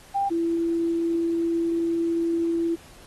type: tone pair in turn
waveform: sine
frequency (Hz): 794 / 334.8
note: G5 / E4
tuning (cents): +22 / +27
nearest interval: octave + minor third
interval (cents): 1495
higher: first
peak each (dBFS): -21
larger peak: neither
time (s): 0.14-0.3 / 0.3-2.76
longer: second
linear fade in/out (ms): 20
effects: pink hiss -50 dBFS RMS until 3.06 s + AAC 32 kbps